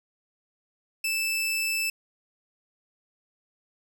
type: tone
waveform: sawtooth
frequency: 2637 Hz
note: E7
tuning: in tune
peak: -22 dBFS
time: 1.04-1.9 s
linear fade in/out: 5 ms
effects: none